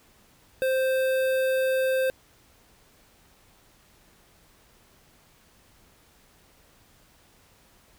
square tone with notch filter, 523.3 Hz, C5, in tune, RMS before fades -24 dBFS, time 0.62-2.1 s, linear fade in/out 0 ms, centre 6100 Hz, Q 0.73, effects pink hiss -59 dBFS RMS until 7.98 s

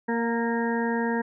harmonic tone with a mistuned harmonic, 232.1 Hz, A#3, 7 cents flat, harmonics 1 / 2 / 3 / 4 / 6 / 7 / 8, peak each -26 / -29 / -38 / -31 / -45 / -35 / -35 dBFS, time 0.08-1.22 s, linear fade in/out 10 ms, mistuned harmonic 3, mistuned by +23 cents, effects none

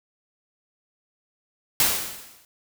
white noise with exponential decay, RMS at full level -17 dBFS, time 1.8-2.45 s, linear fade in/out 1 ms, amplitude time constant 140 ms, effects none

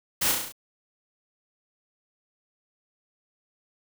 white noise with echo, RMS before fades -25 dBFS, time 0.21-0.32 s, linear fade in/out 10 ms, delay 34 ms, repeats 6, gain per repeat -3 dB, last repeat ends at 0.524 s, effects none

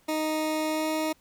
20% pulse tone with pitch glide, 311.1 to 313.1 Hz, D#4 to D#4, 0 to +11 cents, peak -21 dBFS, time 0.08-1.13 s, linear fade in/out 10 ms, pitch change +11 cents, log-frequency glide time 0.7-0.88 s, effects pink hiss -63 dBFS RMS until 1.2 s

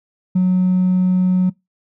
sine tone with hard clipping, 183.6 Hz, F#3, 13 cents flat, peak -12 dBFS, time 0.35-1.5 s, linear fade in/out 10 ms, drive 1 dB, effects noise-tail reverb RT60 0.2 s tail -24 dB re dry

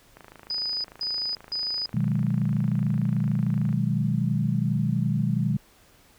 click train, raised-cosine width 0.5 ms, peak -29 dBFS, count 96, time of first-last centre 0.17-3.728 s, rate 26.7 Hz
sine tone bursts, 4978 Hz, D#8, in tune, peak -26 dBFS, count 3, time 0.5-1.86 s, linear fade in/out 2 ms, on 340 ms, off 170 ms
sine chord, G# minor seventh, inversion first, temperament equal, 123.47 / 155.56 / 185 / 207.7 Hz, B2 / D#3 / F#3 / G#3, 0 / 0 / 0 / 0 cents, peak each -26 / -26 / -29 / -28 dBFS, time 1.94-5.57 s, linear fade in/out 5 ms
effects pink hiss -57 dBFS RMS until 6.18 s

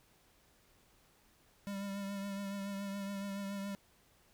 square tone with vibrato, 198.6 Hz, G3, 23 cents sharp, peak -39 dBFS, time 1.67-3.75 s, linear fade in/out 0 ms, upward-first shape triangle, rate 7.1 Hz, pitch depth 34 cents each way, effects pink hiss -68 dBFS RMS until 4.33 s

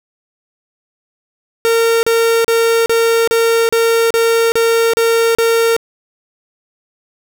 45% pulse tone bursts, 458.8 Hz, A#4, 28 cents flat, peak -10 dBFS, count 10, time 1.65-5.765 s, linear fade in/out 0 ms, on 380 ms, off 35 ms, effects none

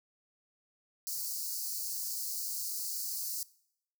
white high-pass noise, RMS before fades -37 dBFS, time 1.07-3.43 s, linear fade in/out 0 ms, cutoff 4300 Hz, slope 96 dB/octave, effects noise-tail reverb RT60 0.7 s tail -21 dB re dry

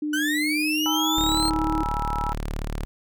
sine tone with pitch glide, 300 to 315.3 Hz, D4 to D#4, +37 to +23 cents, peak -24 dBFS, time 0.02-1.83 s, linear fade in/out 5 ms, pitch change +86 cents, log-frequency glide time 0.37-1.19 s
35% pulse linear sweep, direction up, 1475 to 4246 Hz, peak -22 dBFS, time 0.13-1.5 s, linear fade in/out 5 ms
sine chord, E major, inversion first, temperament equal with one note detuned, 830.6 / 964.1 / 1318.5 Hz, G#5 / B5 / E6, 0 / -42 / 0 cents, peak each -30 dBFS, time 0.86-2.33 s, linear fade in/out 0 ms
sawtooth tone, 36.95 Hz, D1, 11 cents sharp, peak -23 dBFS, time 1.17-2.85 s, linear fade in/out 0 ms
effects none

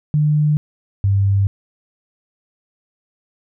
sine tone pair in turn, 150.1 / 98.83 Hz, D3 / G2, +38 / +15 cents, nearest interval perfect fifth, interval 723 cents, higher first, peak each -12 dBFS, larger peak neither, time 0.14-0.57 / 1.04-1.47 s, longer neither, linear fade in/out 0 ms, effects none

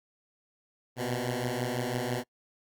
10% pulse beating tone pair, 121 / 127 Hz, B2 / B2, -35 / +49 cents, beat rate 6 Hz, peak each -24 / -25 dBFS, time 0.96-2.24 s, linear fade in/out 50 ms, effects noise-tail reverb RT60 0.1 s tail -23 dB re dry + Opus 48 kbps

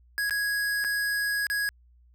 square tone with dropouts, 1661.2 Hz, G#6, in tune, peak -26 dBFS, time 0.18-1.69 s, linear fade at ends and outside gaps 0 ms, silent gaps 0.296-0.308 / 0.841-0.847 / 1.468-1.5 s, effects added 60 Hz sine -55 dBFS peak until 2.14 s

